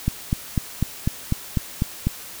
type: click train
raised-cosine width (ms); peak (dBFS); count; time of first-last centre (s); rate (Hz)
5; -7; 9; 0.08-2.07; 4.02
effects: white hiss -38 dBFS RMS until 2.4 s